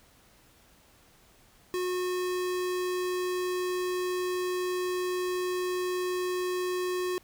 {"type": "tone", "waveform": "square", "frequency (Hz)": 363.2, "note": "F#4", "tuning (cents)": -32, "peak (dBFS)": -29, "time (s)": [1.74, 7.18], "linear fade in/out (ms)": 0, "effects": ["pink hiss -60 dBFS RMS until 7.23 s"]}